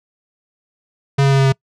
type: tone with pitch steps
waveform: square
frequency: 138.59 / 137.55 / 136.52 / 135.5 / 134.49 Hz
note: C#3 / C#3 / C#3 / C#3 / C3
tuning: 0 / -13 / -26 / -39 / +48 cents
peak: -11 dBFS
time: 1.18-1.525 s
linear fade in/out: 10 ms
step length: 69 ms
effects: noise-tail reverb RT60 0.1 s tail -25 dB re dry + low-pass 6000 Hz 12 dB/octave